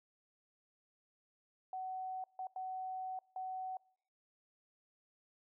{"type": "tone bursts at uneven times", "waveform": "sine", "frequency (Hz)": 750, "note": "F#5", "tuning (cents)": 23, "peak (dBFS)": -39, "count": 4, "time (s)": [[1.73, 2.24], [2.39, 2.47], [2.56, 3.19], [3.36, 3.77]], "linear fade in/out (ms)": 2, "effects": ["noise-tail reverb RT60 0.6 s tail -25 dB re dry"]}